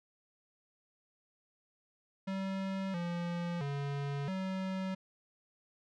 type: tone with pitch steps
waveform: square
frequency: 192.5 / 172.7 / 141.4 / 189.2 Hz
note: G3 / F3 / C#3 / F#3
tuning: -31 / -19 / +35 / +39 cents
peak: -35 dBFS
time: 2.27-4.95 s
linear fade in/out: 10 ms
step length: 670 ms
effects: low-pass 4000 Hz 12 dB/octave